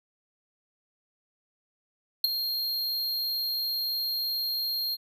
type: tone with ADSR envelope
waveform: square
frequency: 4221 Hz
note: C8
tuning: 14 cents sharp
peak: -17 dBFS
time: 2.24-4.97 s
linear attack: 4 ms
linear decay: 14 ms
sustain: -11 dB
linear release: 35 ms
effects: none